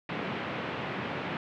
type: band-pass noise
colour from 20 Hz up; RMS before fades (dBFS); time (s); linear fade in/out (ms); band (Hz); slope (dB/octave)
pink; -35; 0.09-1.37; 2; 130 to 2900; 24
effects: none